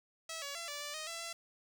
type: tone with pitch steps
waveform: 5% pulse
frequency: 650 / 565 / 676 / 581 / 586 / 623 / 669 / 674 Hz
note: E5 / C#5 / E5 / D5 / D5 / D#5 / E5 / E5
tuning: -24 / +33 / +43 / -19 / -4 / +2 / +25 / +38 cents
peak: -29 dBFS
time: 0.29-1.33 s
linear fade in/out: 5 ms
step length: 130 ms
effects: 10-bit